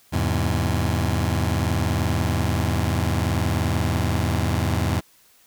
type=chord; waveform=sawtooth; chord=E augmented; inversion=none; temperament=just; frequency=82.41 / 103.01 / 128.76 Hz; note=E2 / G#2 / B#2; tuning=0 / -14 / -27 cents; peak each=-19 / -20 / -23 dBFS; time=0.12-5.01 s; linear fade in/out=20 ms; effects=white hiss -56 dBFS RMS until 5.46 s

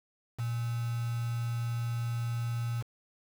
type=tone with quantisation; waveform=sine; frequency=117.7 Hz; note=A#2; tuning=17 cents sharp; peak=-30 dBFS; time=0.38-2.83 s; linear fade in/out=20 ms; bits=7; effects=none

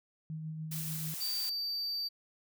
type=tone with tremolo; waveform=sine; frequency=157.4 Hz; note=D#3; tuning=20 cents sharp; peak=-36 dBFS; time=0.3-1.14 s; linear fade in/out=0 ms; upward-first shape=sine; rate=6.9 Hz; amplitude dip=30%
type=noise; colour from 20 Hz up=blue; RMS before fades=-40 dBFS; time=0.71-1.5 s; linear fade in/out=10 ms
type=tone; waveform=triangle; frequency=4632 Hz; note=D8; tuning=25 cents flat; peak=-32 dBFS; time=1.2-2.09 s; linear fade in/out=20 ms
effects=none

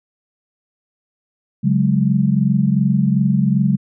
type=chord; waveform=sine; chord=C# suspended fourth; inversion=none; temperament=equal with one note detuned; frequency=140.2 / 185 / 207.7 Hz; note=C#3 / F#3 / G#3; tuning=+20 / 0 / 0 cents; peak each=-17 dBFS; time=1.63-3.77 s; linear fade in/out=20 ms; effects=none

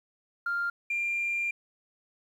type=tone pair in turn; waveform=sine; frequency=1396.9 / 2388 Hz; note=F6 / D7; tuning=0 / +28 cents; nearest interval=major sixth; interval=928 cents; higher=second; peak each=-26 dBFS; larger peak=neither; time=0.46-0.7 / 0.9-1.51 s; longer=second; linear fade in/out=5 ms; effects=tanh soft clip ceiling -23 dBFS + 10-bit

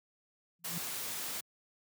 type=tone with exponential growth; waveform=sine; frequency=170.1 Hz; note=F3; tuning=45 cents flat; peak=-34 dBFS; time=0.59-0.78 s; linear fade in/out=2 ms; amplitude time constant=41 ms
type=noise; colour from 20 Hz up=white; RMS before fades=-39 dBFS; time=0.64-1.41 s; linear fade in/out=10 ms
effects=high-pass 100 Hz 12 dB/octave

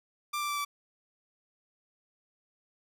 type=tone with pitch steps; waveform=sawtooth; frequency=1184 / 1175.1 / 1166.4 / 1157.6 Hz; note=D6 / D6 / D6 / D6; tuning=+14 / +1 / -12 / -25 cents; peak=-27 dBFS; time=0.33-0.65 s; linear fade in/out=10 ms; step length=80 ms; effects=none

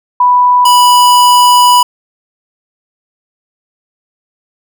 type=tone pair in turn; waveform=sine / square; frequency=987.8 / 983.8 Hz; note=B5 / B5; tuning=0 / -7 cents; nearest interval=unison; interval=7 cents; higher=first; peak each=-4 / -4 dBFS; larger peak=neither; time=0.2-0.65 / 0.65-1.83 s; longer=second; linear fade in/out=5 ms; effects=none

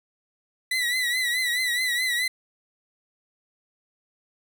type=tone with vibrato; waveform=30% pulse; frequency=1975.5 Hz; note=B6; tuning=in tune; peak=-20 dBFS; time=0.71-2.28 s; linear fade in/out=5 ms; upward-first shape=triangle; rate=4.7 Hz; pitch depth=83 cents each way; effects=none

